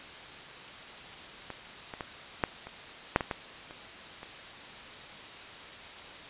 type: clicks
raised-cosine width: 0.5 ms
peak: -23 / -24 / -20 / -10 / -26 / -6 / -16 / -16 / -30 / -29 dBFS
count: 10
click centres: 1.503 / 1.938 / 2.008 / 2.438 / 2.67 / 3.161 / 3.208 / 3.312 / 3.709 / 4.231 s
effects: white hiss -45 dBFS RMS until 6.29 s + resampled to 8000 Hz